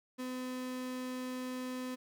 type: tone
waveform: 35% pulse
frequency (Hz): 254.1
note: B3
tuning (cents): +49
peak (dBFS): -36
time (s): 0.18-1.96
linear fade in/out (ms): 20
effects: none